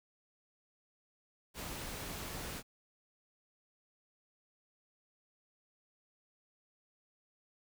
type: noise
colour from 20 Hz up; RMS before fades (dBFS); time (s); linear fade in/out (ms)
pink; -43; 1.54-2.63; 50
effects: none